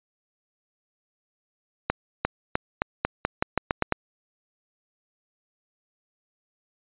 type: accelerating click train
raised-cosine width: 0.5 ms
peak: -6 dBFS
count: 11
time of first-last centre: 1.9-3.923 s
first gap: 350 ms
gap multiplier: 0.87
effects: resampled to 8000 Hz